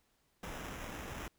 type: noise with sample-and-hold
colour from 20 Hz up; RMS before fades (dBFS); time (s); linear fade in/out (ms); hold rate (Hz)
pink; -44; 0.43-1.28; 2; 4410
effects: pink hiss -75 dBFS RMS until 1.38 s